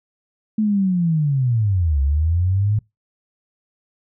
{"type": "linear two-way sweep", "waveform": "sine", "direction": "down then up", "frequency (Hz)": [219.3, 67, 108.6], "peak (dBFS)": -15, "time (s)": [0.58, 2.79], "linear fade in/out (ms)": 5, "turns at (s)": 2.01, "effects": ["noise-tail reverb RT60 0.2 s tail -25 dB re dry"]}